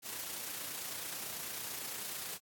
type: noise with amplitude modulation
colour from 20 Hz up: white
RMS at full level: -40 dBFS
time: 0.02-2.39 s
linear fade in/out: 50 ms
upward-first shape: sine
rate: 29.1 Hz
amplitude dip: 35%
effects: high-pass 100 Hz 12 dB/octave + AAC 64 kbps